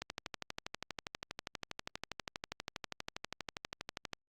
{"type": "click train", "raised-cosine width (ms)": 0.2, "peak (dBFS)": -21, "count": 52, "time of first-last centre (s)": [0.02, 4.133], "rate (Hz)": 12.4, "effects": ["Opus 48 kbps"]}